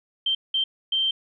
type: tone bursts at uneven times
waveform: sine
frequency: 3136 Hz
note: G7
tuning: in tune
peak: -20 dBFS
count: 3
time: 0.26-0.35 / 0.54-0.64 / 0.92-1.11 s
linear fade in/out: 5 ms
effects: none